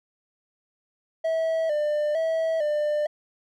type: tone with vibrato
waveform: triangle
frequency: 622.3 Hz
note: D#5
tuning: in tune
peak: -20 dBFS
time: 1.24-3.07 s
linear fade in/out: 10 ms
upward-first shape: square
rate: 1.1 Hz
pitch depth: 72 cents each way
effects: none